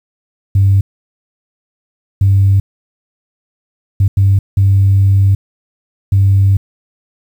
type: tone bursts at uneven times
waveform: sine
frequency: 98 Hz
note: G2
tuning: in tune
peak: -5 dBFS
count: 6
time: 0.55-0.81 / 2.21-2.6 / 4-4.08 / 4.17-4.39 / 4.57-5.35 / 6.12-6.57 s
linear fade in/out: 5 ms
effects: tanh soft clip ceiling -2 dBFS + 7-bit